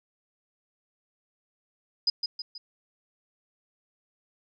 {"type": "tone with echo", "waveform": "sine", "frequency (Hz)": 4978, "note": "D#8", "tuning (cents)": 0, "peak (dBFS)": -20, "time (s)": [2.07, 2.1], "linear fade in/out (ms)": 5, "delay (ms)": 160, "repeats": 3, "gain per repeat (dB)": -6, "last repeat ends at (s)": 2.58, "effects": []}